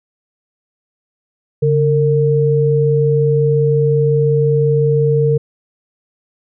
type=tone pair together; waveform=sine; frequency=142.1 / 456.4 Hz; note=C#3 / A#4; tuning=+43 / -37 cents; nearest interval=octave + minor sixth; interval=2020 cents; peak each=-13 dBFS; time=1.62-5.38 s; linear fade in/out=10 ms; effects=none